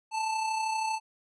square tone with amplitude modulation, 880 Hz, A5, in tune, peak -27 dBFS, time 0.11-1 s, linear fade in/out 50 ms, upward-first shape sine, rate 32.7 Hz, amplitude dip 40%, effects resampled to 22050 Hz

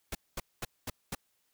pink noise bursts, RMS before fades -36 dBFS, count 5, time 0.12-1.15 s, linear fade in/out 5 ms, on 30 ms, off 220 ms, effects white hiss -75 dBFS RMS until 1.53 s

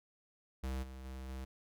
square tone with level steps, 65.41 Hz, C2, in tune, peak -37 / -47 / -44 / -42 dBFS, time 0.63-1.45 s, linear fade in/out 10 ms, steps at 0.82 / 1.04 / 1.28 s, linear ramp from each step 20 ms, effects none

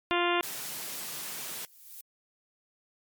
harmonic tone, 349.2 Hz, F4, in tune, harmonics 1 / 2 / 3 / 4 / 5 / 6 / 7 / 8 / 9 / 10, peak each -29 / -32 / -31 / -34 / -37 / -37 / -37 / -34 / -41 / -39 dBFS, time 0.11-0.41 s, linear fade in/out 0 ms
white high-pass noise, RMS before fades -38 dBFS, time 0.43-1.65 s, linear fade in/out 0 ms, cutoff 120 Hz, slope 48 dB/octave
violet noise with exponential growth, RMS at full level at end -42 dBFS, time 1.22-2.01 s, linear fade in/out 2 ms, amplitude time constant 170 ms
effects MP3 96 kbps

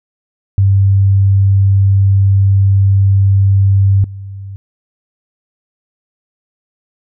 sine tone with level steps, 98 Hz, G2, in tune, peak -6 / -24 dBFS, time 0.58-4.56 s, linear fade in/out 0 ms, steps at 4.04 s, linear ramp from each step 2 ms, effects none

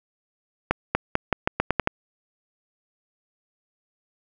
accelerating click train, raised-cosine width 0.5 ms, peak -4 dBFS, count 9, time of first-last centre 0.71-1.874 s, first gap 240 ms, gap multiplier 0.85, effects none

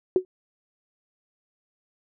sine tone with exponential decay, 370 Hz, F#4, in tune, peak -12 dBFS, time 0.16-0.25 s, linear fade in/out 1 ms, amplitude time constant 18 ms, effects none

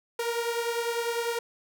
sawtooth beating tone pair, 466.2 / 476.2 Hz, A#4 / A#4, 0 / +37 cents, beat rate 10 Hz, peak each -25 / -29 dBFS, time 0.19-1.39 s, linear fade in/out 5 ms, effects none

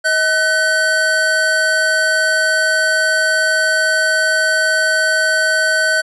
square tone pair together, 634 / 1510.4 Hz, D#5 / F#6, +32 / +35 cents, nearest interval octave + minor third, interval 1503 cents, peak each -20 / -14 dBFS, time 0.04-6.02 s, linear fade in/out 20 ms, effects resampled to 24000 Hz

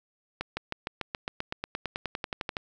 accelerating click train, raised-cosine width 0.3 ms, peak -15 dBFS, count 20, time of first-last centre 0.41-2.568 s, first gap 160 ms, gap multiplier 0.96, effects none

